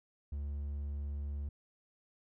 triangle tone, 71.8 Hz, D2, 39 cents flat, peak -34 dBFS, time 0.32-1.49 s, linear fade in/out 5 ms, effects none

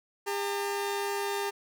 sawtooth tone pair together, 402.1 / 905.3 Hz, G4 / A5, +44 / +49 cents, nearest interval octave + major second, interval 1405 cents, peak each -27 / -31 dBFS, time 0.26-1.51 s, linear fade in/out 20 ms, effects none

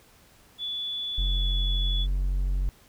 sine tone with pitch glide, 3443 to 3421 Hz, A7 to A7, -38 to -49 cents, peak -29 dBFS, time 0.58-2.07 s, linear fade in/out 50 ms, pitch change -11 cents, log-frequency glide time 1.17-1.48 s
triangle tone, 46.31 Hz, F#1, 2 cents sharp, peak -21 dBFS, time 1.18-2.69 s, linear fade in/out 0 ms
effects pink hiss -57 dBFS RMS until 2.88 s

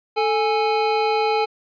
square tone pair together, 440 / 830.6 Hz, A4 / G#5, 0 / 0 cents, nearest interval major seventh, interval 1100 cents, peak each -21 dBFS, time 0.16-1.46 s, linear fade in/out 20 ms, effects resampled to 11025 Hz

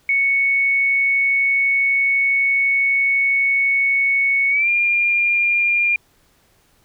sine tone with pitch glide, 2217 to 2404 Hz, C#7 to D7, 0 to +40 cents, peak -14 dBFS, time 0.09-5.96 s, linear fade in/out 2 ms, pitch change +140 cents, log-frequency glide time 4.5-4.69 s, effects pink hiss -58 dBFS RMS until 6.84 s

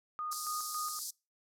sine tone with tremolo, 1230 Hz, D#6, 20 cents flat, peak -35 dBFS, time 0.19-0.99 s, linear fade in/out 0 ms, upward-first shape square, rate 3.6 Hz, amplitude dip 55%
pink band-pass noise, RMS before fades -41 dBFS, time 0.31-1.11 s, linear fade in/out 10 ms, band 4600 to 14000 Hz, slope 48 dB/octave
effects noise-tail reverb RT60 0.3 s tail -26 dB re dry

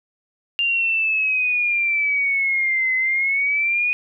sine exponential two-way sweep, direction down then up, 2800 to 2038 to 2479 Hz, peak -17 dBFS, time 0.59-3.93 s, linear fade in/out 0 ms, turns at 2.95 s, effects none

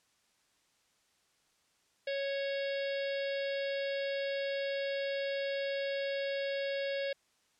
harmonic tone with a mistuned harmonic, 553 Hz, C#5, 4 cents flat, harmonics 1 / 3 / 4 / 5 / 6 / 7 / 8 / 9, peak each -33 / -43 / -45 / -47 / -49 / -50 / -51 / -52 dBFS, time 2.07-7.13 s, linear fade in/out 5 ms, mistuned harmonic 7, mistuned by -46 cents, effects white hiss -72 dBFS RMS until 7.59 s + low-pass 8000 Hz 12 dB/octave

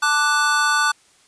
square chord, D major, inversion second, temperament equal, 880 / 1174.7 / 1480 Hz, A5 / D6 / F#6, 0 / 0 / 0 cents, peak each -25 / -21 / -19 dBFS, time 0.02-0.92 s, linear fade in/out 10 ms, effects white hiss -55 dBFS RMS until 1.27 s + resampled to 22050 Hz

